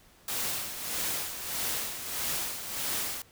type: noise with tremolo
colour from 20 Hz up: white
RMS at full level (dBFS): -31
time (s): 0.28-3.22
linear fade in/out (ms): 2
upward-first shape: sine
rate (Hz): 1.6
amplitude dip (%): 60
effects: pink hiss -59 dBFS RMS until 3.31 s